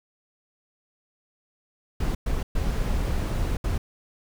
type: noise bursts at uneven times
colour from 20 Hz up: brown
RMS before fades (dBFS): -25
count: 4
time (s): 2-2.15 / 2.26-2.43 / 2.55-3.57 / 3.64-3.78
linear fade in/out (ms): 5
effects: none